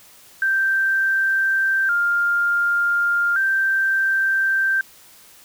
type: tone with vibrato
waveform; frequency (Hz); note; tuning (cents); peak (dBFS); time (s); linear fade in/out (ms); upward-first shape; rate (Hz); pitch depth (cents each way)
sine; 1482; F#6; +2; -16; 0.42-4.81; 2; square; 0.34; 96
effects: white hiss -48 dBFS RMS until 5.44 s